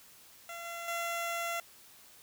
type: tone with level steps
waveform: 15% pulse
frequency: 682 Hz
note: F5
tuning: 41 cents flat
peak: -35 / -33 / -27 dBFS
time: 0.49-1.6 s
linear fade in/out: 2 ms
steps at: 0.65 / 0.88 s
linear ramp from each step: 2 ms
effects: white hiss -57 dBFS RMS until 2.22 s